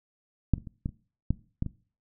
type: clicks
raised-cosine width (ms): 5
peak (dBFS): -9 / -26 / -28 / -17 / -30 / -12 / -15 / -21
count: 8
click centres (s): 0.537 / 0.581 / 0.672 / 0.859 / 0.891 / 1.306 / 1.624 / 1.663
effects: noise-tail reverb RT60 0.4 s tail -20 dB re dry